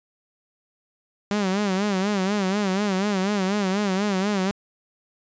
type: tone with vibrato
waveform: sawtooth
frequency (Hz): 197.4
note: G3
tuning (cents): +12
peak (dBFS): -17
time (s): 1.31-4.51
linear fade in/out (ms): 0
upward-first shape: sine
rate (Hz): 4.1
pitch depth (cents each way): 110
effects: resampled to 16000 Hz